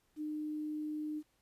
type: tone with quantisation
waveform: sine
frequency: 304 Hz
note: D#4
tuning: 40 cents flat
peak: -36 dBFS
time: 0.16-1.23 s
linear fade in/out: 50 ms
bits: 11
effects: pink hiss -75 dBFS RMS until 1.41 s + resampled to 32000 Hz